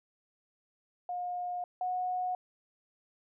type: tone pair in turn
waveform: sine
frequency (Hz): 715 / 730.4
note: F5 / F#5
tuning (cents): +41 / -23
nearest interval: unison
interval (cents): 36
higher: second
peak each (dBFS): -33 / -30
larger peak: second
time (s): 1.09-1.64 / 1.81-2.35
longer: first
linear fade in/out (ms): 2
effects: none